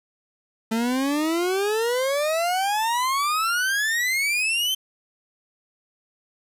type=exponential sweep; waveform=40% pulse; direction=up; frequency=220 to 3136 Hz; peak=-20 dBFS; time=0.71-4.75 s; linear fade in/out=10 ms; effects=resampled to 32000 Hz + 8-bit